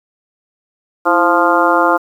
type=harmonic tone with a mistuned harmonic; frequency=174.61 Hz; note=F3; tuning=in tune; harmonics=2 / 3 / 4 / 5 / 6 / 7 / 8; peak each=-17 / -17 / -17 / -17 / -17 / -17 / -17 dBFS; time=1.05-1.98 s; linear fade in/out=20 ms; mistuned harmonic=2; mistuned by=-84 cents; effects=7-bit